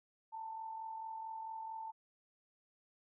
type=tone with amplitude modulation; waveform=sine; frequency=890 Hz; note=A5; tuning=20 cents sharp; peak=-40 dBFS; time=0.32-1.92 s; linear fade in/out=20 ms; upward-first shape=sine; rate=44.5 Hz; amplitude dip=45%; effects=none